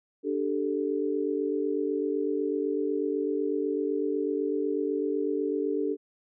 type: chord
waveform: sine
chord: D suspended fourth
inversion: none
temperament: equal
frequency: 293.7 / 392 / 440 Hz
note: D4 / G4 / A4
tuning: 0 / 0 / 0 cents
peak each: -30 dBFS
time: 0.23-5.97 s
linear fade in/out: 50 ms
effects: none